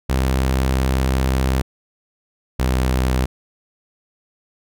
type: tone pair in turn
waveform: sawtooth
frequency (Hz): 65.4 / 63.91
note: C2 / C2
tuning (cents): 0 / -40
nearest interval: unison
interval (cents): 40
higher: first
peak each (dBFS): -12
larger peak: neither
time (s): 0.09-1.62 / 2.59-3.26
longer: first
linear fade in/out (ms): 10
effects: none